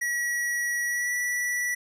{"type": "tone with pitch glide", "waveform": "square", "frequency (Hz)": [1925, 1954.1], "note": ["B6", "B6"], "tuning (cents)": [-45, -19], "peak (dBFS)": -26, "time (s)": [0.01, 1.75], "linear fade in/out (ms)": 10, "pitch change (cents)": 26, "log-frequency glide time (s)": [0.86, 1.15], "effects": ["resampled to 32000 Hz"]}